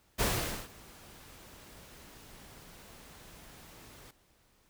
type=noise with ADSR envelope; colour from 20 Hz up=pink; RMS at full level=-29 dBFS; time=0.18-4.11 s; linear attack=25 ms; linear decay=470 ms; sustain=-24 dB; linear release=4 ms; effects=pink hiss -68 dBFS RMS until 4.69 s